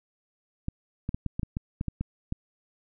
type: clicks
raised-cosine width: 5 ms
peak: -17 dBFS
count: 11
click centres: 0.684 / 1.091 / 1.145 / 1.263 / 1.395 / 1.432 / 1.569 / 1.811 / 1.883 / 2.01 / 2.324 s
effects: none